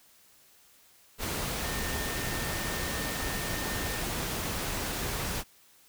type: tone in noise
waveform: sine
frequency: 1818 Hz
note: A#6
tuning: 44 cents flat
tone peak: -40 dBFS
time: 1.6-4.04 s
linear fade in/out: 50 ms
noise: pink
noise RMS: -33 dBFS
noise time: 1.18-5.44 s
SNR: -10 dB
effects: white hiss -60 dBFS RMS until 5.88 s